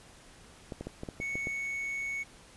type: clicks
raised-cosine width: 2 ms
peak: -24 dBFS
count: 8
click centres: 0.722 / 0.81 / 0.87 / 1.034 / 1.088 / 1.201 / 1.355 / 1.471 s
type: tone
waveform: triangle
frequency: 2217 Hz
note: C#7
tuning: in tune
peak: -31 dBFS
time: 1.2-2.24 s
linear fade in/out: 20 ms
effects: pink hiss -55 dBFS RMS until 2.56 s + resampled to 24000 Hz